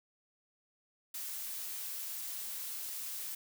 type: noise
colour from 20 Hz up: blue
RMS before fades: -41 dBFS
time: 1.14-3.35 s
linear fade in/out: 5 ms
effects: none